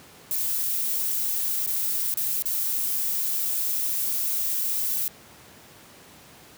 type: noise with dropouts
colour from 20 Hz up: violet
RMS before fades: -26 dBFS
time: 0.31-5.08 s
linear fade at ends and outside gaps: 1 ms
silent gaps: 1.663-1.674 / 2.141-2.172 / 2.423-2.456 s
effects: pink hiss -49 dBFS RMS until 6.57 s + high-pass 100 Hz 12 dB/octave